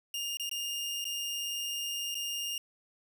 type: tone with dropouts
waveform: sawtooth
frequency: 2823 Hz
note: F7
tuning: 18 cents sharp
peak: -30 dBFS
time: 0.14-2.58 s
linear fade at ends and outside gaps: 2 ms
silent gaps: 0.371-0.397 / 0.494-0.513 / 1.043-1.052 / 2.145-2.152 s
effects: none